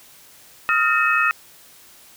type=tone cluster; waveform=sine; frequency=1264 / 1395 / 1824 / 2562 Hz; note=D#6 / F6 / A#6 / E7; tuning=+27 / -2 / -38 / -50 cents; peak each=-21 dBFS; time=0.69-1.31 s; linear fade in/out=0 ms; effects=white hiss -48 dBFS RMS until 2.16 s